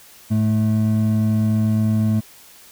triangle tone pair together, 108.25 / 217 Hz, A2 / A3, -28 / -24 cents, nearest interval octave, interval 1204 cents, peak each -16 dBFS, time 0.3-2.21 s, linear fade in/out 20 ms, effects white hiss -46 dBFS RMS until 2.71 s

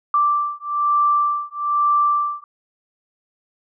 sine beating tone pair, 1173 / 1174.1 Hz, D6 / D6, -2 / -1 cents, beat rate 1.1 Hz, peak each -19 dBFS, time 0.14-2.44 s, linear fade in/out 2 ms, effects none

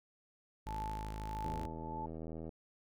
sawtooth tone, 52.9 Hz, G#1, 33 cents sharp, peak -37 dBFS, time 0.66-1.67 s, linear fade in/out 10 ms
sine tone with tremolo, 872 Hz, A5, 16 cents flat, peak -38 dBFS, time 0.67-2.06 s, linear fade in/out 5 ms, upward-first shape triangle, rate 1.6 Hz, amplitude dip 80%
click train, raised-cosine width 2 ms, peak -32 dBFS, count 85, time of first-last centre 1.45-2.492 s, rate 80.6 Hz
effects none

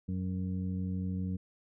harmonic tone, 92.5 Hz, F#2, in tune, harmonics 1 / 2 / 3 / 5, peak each -35 / -34 / -44 / -52 dBFS, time 0.08-1.37 s, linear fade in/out 10 ms, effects none

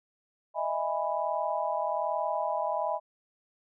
sine chord, E major seventh, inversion third, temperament just, 618.1 / 659.3 / 824.1 / 988.9 Hz, D#5 / E5 / G#5 / B5, -12 / 0 / -14 / +2 cents, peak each -33 dBFS, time 0.54-3 s, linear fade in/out 50 ms, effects none

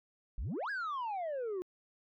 sine exponential two-way sweep, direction up then down, 41.2 to 1696 to 350.9 Hz, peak -32 dBFS, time 0.38-1.62 s, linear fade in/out 0 ms, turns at 0.7 s, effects tanh soft clip ceiling -34 dBFS

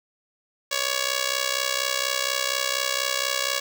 5% pulse tone with amplitude modulation, 560 Hz, C#5, 18 cents sharp, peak -8 dBFS, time 0.71-3.6 s, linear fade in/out 10 ms, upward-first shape sine, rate 64.2 Hz, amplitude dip 85%, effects none

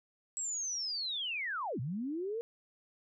sine linear two-way sweep, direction down then up, 7780 to 110.8 to 475.5 Hz, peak -34 dBFS, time 0.37-2.41 s, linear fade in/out 0 ms, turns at 1.8 s, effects none

